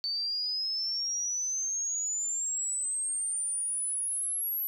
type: exponential sweep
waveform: sine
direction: up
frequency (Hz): 4522 to 11840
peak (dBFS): -29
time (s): 0.04-4.67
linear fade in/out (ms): 0
effects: 10-bit